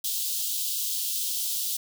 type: high-pass noise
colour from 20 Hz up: white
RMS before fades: -29 dBFS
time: 0.04-1.77 s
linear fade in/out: 5 ms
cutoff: 3100 Hz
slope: 48 dB/octave
effects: none